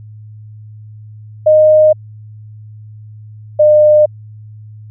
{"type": "tone pair in turn", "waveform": "sine", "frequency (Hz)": [617, 604.3], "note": ["D#5", "D5"], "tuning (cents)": [-15, 49], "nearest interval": "unison", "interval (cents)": 36, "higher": "first", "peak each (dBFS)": -4, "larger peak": "neither", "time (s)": [[1.46, 1.93], [3.59, 4.06]], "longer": "neither", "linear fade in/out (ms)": 10, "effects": ["added 107 Hz sine -31 dBFS peak until 4.9 s"]}